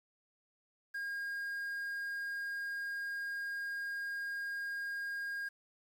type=tone with quantisation; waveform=triangle; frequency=1622 Hz; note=G#6; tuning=41 cents flat; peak=-35 dBFS; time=0.94-5.49 s; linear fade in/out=10 ms; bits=10; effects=none